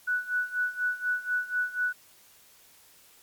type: tone with tremolo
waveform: sine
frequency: 1480 Hz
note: F#6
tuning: in tune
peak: -23 dBFS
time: 0.07-1.93 s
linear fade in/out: 10 ms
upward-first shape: sine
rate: 4.1 Hz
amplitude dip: 85%
effects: white hiss -57 dBFS RMS until 3.22 s + MP3 96 kbps